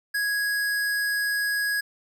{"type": "tone", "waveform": "square", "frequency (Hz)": 1661.2, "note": "G#6", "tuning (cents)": 0, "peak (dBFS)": -24, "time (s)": [0.14, 1.81], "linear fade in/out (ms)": 10, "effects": []}